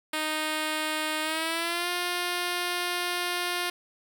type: tone with pitch glide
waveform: 5% pulse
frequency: 309.9 to 353.9 Hz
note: D#4 to F4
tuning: -7 to +23 cents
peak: -16 dBFS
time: 0.13-3.7 s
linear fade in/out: 5 ms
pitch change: +230 cents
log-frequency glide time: 1.22-1.89 s
effects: none